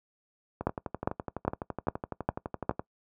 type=two click trains; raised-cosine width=1 ms; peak=-11 / -19 dBFS; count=6 / 27; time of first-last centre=0.67-2.694 / 0.61-2.795 s; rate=2.47 / 11.9 Hz; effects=noise-tail reverb RT60 0.1 s tail -21 dB re dry + high-pass 60 Hz 12 dB/octave